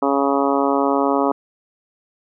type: harmonic tone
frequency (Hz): 139.2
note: C#3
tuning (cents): +8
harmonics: 2 / 3 / 4 / 5 / 6 / 7 / 8 / 9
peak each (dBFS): -20 / -22 / -23 / -24 / -25 / -25 / -26 / -27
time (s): 0.02-1.32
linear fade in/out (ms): 5
effects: none